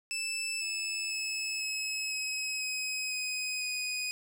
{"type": "tone with pitch steps", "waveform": "20% pulse", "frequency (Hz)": [2637, 2616, 2595, 2574, 2553, 2533, 2512, 2492], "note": ["E7", "E7", "E7", "E7", "D#7", "D#7", "D#7", "D#7"], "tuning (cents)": [0, -14, -28, -42, 44, 30, 16, 2], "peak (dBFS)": -27, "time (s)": [0.11, 4.11], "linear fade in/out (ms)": 0, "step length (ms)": 500, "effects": []}